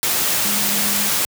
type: tone in noise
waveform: sine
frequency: 204.4 Hz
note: G#3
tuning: 27 cents flat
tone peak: -28 dBFS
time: 0.45-1.09 s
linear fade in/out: 0 ms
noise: white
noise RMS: -19 dBFS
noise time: 0.03-1.25 s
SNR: -12 dB
effects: high-pass 100 Hz 12 dB/octave